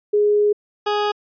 sine / 20% pulse tone pair in turn, 415.7 / 415.7 Hz, G#4 / G#4, +2 / +2 cents, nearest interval unison, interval 0 cents, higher neither, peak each -13 dBFS, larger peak neither, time 0.13-0.53 / 0.86-1.12 s, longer first, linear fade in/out 10 ms, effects resampled to 11025 Hz

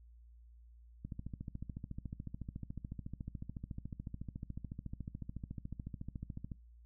click train, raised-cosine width 5 ms, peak -30 dBFS, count 77, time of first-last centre 1.05-6.518 s, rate 13.9 Hz, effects noise-tail reverb RT60 0.2 s tail -21 dB re dry + added 58 Hz sine -56 dBFS peak until 6.85 s

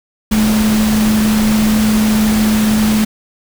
sine tone in noise, 215.6 Hz, A3, 35 cents flat, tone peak -10 dBFS, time 0.31-3.05 s, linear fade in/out 10 ms, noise pink, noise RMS -20 dBFS, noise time 0.31-3.05 s, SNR +7 dB, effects none

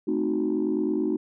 sine chord, A diminished seventh, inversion none, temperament equal with one note detuned, 220 / 261.6 / 310.1 / 370 Hz, A3 / C4 / Eb4 / Gb4, 0 / 0 / -6 / 0 cents, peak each -29 / -30 / -25 / -27 dBFS, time 0.07-1.17 s, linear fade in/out 10 ms, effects tanh soft clip ceiling -16 dBFS

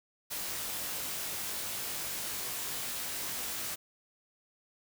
white noise with comb filter, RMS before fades -37 dBFS, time 0.3-3.76 s, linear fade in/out 20 ms, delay 20 ms, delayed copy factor +0.6, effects none

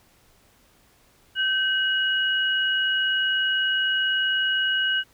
sine tone pair together, 1546 / 2905 Hz, G6 / F#7, -24 / -32 cents, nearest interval major seventh, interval 1092 cents, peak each -23 dBFS, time 1.35-5.04 s, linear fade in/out 50 ms, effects pink hiss -59 dBFS RMS until 5.13 s

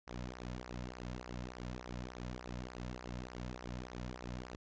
sawtooth tone with flanger, 61.74 Hz, B1, in tune, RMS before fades -45 dBFS, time 0.07-4.56 s, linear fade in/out 5 ms, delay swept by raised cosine 0.27 to 2.67 ms, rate 3.4 Hz, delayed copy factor -0.8, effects resampled to 16000 Hz

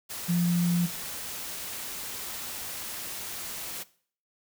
sine tone in noise, 174 Hz, F3, 6 cents flat, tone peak -22 dBFS, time 0.28-0.87 s, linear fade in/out 20 ms, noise white, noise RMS -37 dBFS, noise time 0.09-3.84 s, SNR +12 dB, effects noise-tail reverb RT60 0.5 s tail -19 dB re dry

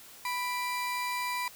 35% pulse tone pair together, 989.6 / 2364 Hz, B5 / D7, +3 / +11 cents, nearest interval octave + minor third, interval 1508 cents, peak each -30 / -35 dBFS, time 0.25-1.48 s, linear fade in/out 2 ms, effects white hiss -51 dBFS RMS until 1.55 s

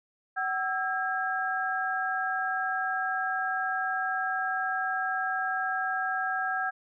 sine tone cluster, 754 / 1323 / 1621 Hz, F#5 / E6 / G#6, +32 / +6 / -42 cents, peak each -31 / -34 / -30 dBFS, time 0.36-6.71 s, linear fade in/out 20 ms, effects none

